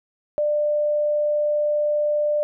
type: tone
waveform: sine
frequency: 595 Hz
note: D5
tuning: 22 cents sharp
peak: -18 dBFS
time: 0.38-2.43 s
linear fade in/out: 0 ms
effects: none